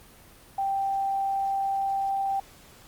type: tone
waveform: sine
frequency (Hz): 784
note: G5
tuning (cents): 0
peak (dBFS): -24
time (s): 0.58-2.4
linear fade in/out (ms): 5
effects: pink hiss -52 dBFS RMS until 2.87 s + Opus 24 kbps